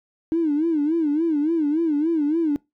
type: tone with vibrato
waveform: triangle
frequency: 311.5 Hz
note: D#4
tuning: 2 cents sharp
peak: -14 dBFS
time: 0.32-2.56 s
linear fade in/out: 0 ms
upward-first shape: sine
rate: 3.5 Hz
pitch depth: 140 cents each way
effects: noise-tail reverb RT60 0.2 s tail -25 dB re dry + tanh soft clip ceiling -16 dBFS